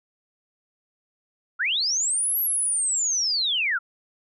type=linear two-way sweep; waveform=sine; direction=up then down; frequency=1302 to 11840 to 1302 Hz; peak=-21 dBFS; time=1.59-3.79 s; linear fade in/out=20 ms; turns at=2.39 s; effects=none